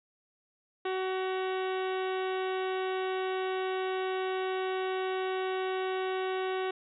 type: harmonic tone with a mistuned harmonic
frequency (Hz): 375.6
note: F#4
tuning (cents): +26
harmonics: 1 / 2 / 3 / 4 / 5 / 6 / 7 / 8 / 9 / 10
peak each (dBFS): -31 / -37 / -41 / -43 / -45 / -47 / -48 / -49 / -50 / -51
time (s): 0.85-6.71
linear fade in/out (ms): 5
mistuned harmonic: 7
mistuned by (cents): +58
effects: none